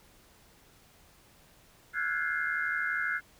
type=tone cluster; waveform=sine; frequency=1358 / 1463 / 1622 / 1694 / 2100 Hz; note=F6 / F#6 / G#6 / G#6 / C7; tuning=-49 / -20 / -41 / +34 / +6 cents; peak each=-38 / -32 / -35 / -36 / -37 dBFS; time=1.93-3.21 s; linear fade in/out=50 ms; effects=pink hiss -60 dBFS RMS until 3.39 s